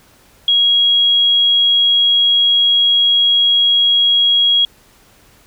sine tone, 3300 Hz, G#7, 12 cents flat, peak -9 dBFS, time 0.48-4.65 s, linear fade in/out 2 ms, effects pink hiss -49 dBFS RMS until 5.46 s

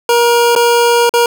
25% pulse tone with dropouts, 473.7 Hz, A#4, 28 cents sharp, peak -4 dBFS, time 0.09-1.26 s, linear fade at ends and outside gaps 2 ms, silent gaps 0.552-0.561 / 1.094-1.138 s, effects none

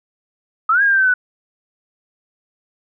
sine exponential two-way sweep, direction up then down, 1245 to 1651 to 1475 Hz, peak -11 dBFS, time 0.69-1.14 s, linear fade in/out 5 ms, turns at 0.82 s, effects none

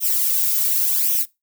violet noise with flanger, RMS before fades -19 dBFS, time 0-1.26 s, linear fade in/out 50 ms, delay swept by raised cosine 0.33 to 2.33 ms, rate 0.89 Hz, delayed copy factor +0.75, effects noise-tail reverb RT60 0.2 s tail -20 dB re dry

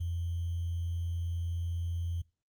sine tone with sample-and-hold, 84.9 Hz, F2, 48 cents flat, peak -31 dBFS, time 0-2.22 s, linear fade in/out 10 ms, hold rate 3150 Hz, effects noise-tail reverb RT60 0.3 s tail -23 dB re dry + Opus 32 kbps

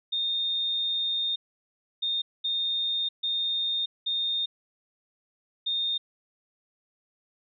sine tone bursts at uneven times, 3659 Hz, A#7, 33 cents flat, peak -25 dBFS, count 6, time 0.12-1.36 / 2.02-2.22 / 2.44-3.09 / 3.23-3.86 / 4.06-4.46 / 5.66-5.98 s, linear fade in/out 10 ms, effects none

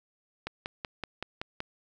click train, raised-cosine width 0.3 ms, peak -18 dBFS, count 7, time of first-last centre 0.47-1.604 s, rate 5.29 Hz, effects none

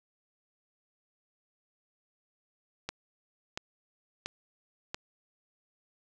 click train, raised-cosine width 0.2 ms, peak -17 dBFS, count 4, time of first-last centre 2.89-4.945 s, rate 1.46 Hz, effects none

